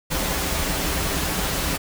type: noise with comb filter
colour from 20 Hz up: pink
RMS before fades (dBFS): -24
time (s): 0.1-1.78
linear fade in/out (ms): 20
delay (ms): 8.5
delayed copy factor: -0.55
effects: none